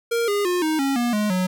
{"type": "tone with pitch steps", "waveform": "square", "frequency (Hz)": [466.2, 408.2, 357.4, 313, 274, 239.9, 210.1, 183.95], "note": ["A#4", "G#4", "F4", "D#4", "C#4", "A#3", "G#3", "F#3"], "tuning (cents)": [0, -30, 40, 10, -20, 50, 20, -10], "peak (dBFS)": -20, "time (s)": [0.11, 1.47], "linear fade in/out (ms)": 10, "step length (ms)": 170, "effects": []}